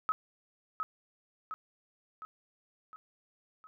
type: tone with echo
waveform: sine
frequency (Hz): 1280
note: D#6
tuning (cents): +49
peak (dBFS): -26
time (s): 0.09-0.12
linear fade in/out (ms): 0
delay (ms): 710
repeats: 5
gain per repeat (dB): -5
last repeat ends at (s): 3.67
effects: none